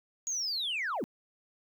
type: linear sweep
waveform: sine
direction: down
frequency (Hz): 6750 to 172.7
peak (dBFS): -29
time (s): 0.27-1.04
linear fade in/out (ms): 0
effects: tanh soft clip ceiling -28 dBFS + 11-bit